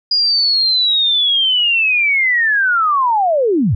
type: linear sweep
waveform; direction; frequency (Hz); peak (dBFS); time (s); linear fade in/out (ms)
sine; down; 4900 to 79.5; -11; 0.11-3.75; 5
effects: none